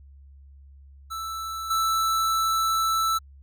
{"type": "tone with level steps", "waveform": "square", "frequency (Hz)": 1321, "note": "E6", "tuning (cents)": 3, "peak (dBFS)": [-31, -22], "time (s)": [1.1, 3.19], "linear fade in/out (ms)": 20, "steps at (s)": 1.7, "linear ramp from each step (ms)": 10, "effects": ["added 69 Hz sine -46 dBFS peak until 3.42 s"]}